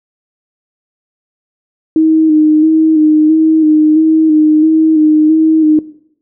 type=tone with vibrato; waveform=sine; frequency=312.4 Hz; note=D#4; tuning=7 cents sharp; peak=-5 dBFS; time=1.96-5.79 s; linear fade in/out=2 ms; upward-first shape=square; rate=1.5 Hz; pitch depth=27 cents each way; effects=noise-tail reverb RT60 0.7 s tail -18 dB re dry